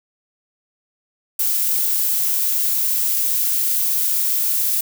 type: noise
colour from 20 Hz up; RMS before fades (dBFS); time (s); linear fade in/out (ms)
violet; -19; 1.39-4.81; 5
effects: none